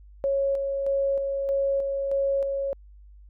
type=tone with tremolo; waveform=sine; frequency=551 Hz; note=C#5; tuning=11 cents flat; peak=-21 dBFS; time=0.24-2.73 s; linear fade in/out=0 ms; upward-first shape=square; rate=1.6 Hz; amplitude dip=35%; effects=added 50 Hz sine -46 dBFS peak until 3.29 s